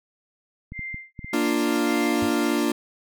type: tone with tremolo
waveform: sine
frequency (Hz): 2093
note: C7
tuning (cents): 0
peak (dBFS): -30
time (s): 0.72-2.24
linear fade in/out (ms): 50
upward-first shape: sine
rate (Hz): 1.8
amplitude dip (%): 100
type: clicks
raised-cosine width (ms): 5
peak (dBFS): -23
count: 5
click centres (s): 0.721 / 0.793 / 0.944 / 1.192 / 1.245
type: chord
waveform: 40% pulse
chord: Bb major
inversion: none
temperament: equal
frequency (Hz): 233.1 / 293.7 / 349.2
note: Bb3 / D4 / F4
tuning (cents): 0 / 0 / 0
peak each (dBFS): -25 / -23 / -25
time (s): 1.33-2.72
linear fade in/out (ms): 5
type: tone with exponential decay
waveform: sine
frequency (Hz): 98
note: G2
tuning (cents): 0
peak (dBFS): -27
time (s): 2.22-2.34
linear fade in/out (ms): 5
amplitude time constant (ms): 26
effects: none